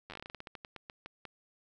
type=slowing click train; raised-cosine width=0.3 ms; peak=-28 dBFS; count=19; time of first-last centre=0.1-1.253 s; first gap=10 ms; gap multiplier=1.19; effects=none